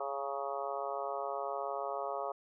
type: harmonic tone with a mistuned harmonic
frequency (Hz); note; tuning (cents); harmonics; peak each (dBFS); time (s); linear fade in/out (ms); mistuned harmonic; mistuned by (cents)
139; C#3; +5; 3 / 4 / 5 / 6 / 7 / 8 / 9; -43 / -40 / -40 / -44 / -45 / -43 / -45; 0-2.32; 5; 7; -40
effects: none